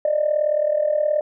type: tone with amplitude modulation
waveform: sine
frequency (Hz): 602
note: D5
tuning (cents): +43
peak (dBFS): -13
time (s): 0.05-1.21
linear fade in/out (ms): 2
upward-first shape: sine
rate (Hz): 38.8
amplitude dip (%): 75
effects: tanh soft clip ceiling -9 dBFS